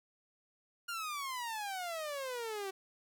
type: exponential sweep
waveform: sawtooth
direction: down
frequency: 1426 to 378.3 Hz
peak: -34 dBFS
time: 0.88-2.71 s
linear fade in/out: 10 ms
effects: none